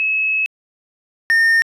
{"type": "tone pair in turn", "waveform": ["sine", "triangle"], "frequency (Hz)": [2580, 1823], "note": ["E7", "A#6"], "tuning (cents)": [-38, -39], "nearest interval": "tritone", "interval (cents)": 601, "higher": "first", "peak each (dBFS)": [-15, -9], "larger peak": "second", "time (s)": [[0, 0.46], [1.3, 1.62]], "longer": "first", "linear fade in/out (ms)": 0, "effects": ["resampled to 32000 Hz"]}